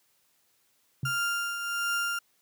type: tone with exponential decay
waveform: sine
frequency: 133.3 Hz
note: C3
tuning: 33 cents sharp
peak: -24 dBFS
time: 1.03-1.21 s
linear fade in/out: 2 ms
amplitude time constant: 39 ms
type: tone with tremolo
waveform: 35% pulse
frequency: 1396.9 Hz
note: F6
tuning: in tune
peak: -24 dBFS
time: 1.05-2.19 s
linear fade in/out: 5 ms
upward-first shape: triangle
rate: 1.4 Hz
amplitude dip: 55%
effects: white hiss -69 dBFS RMS until 2.41 s + high-pass 80 Hz 12 dB/octave